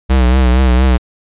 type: tone with vibrato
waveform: square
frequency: 63.5 Hz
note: B1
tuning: 49 cents sharp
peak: -8 dBFS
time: 0.09-0.98 s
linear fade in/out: 20 ms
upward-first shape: triangle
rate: 4.3 Hz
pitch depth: 82 cents each way
effects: resampled to 8000 Hz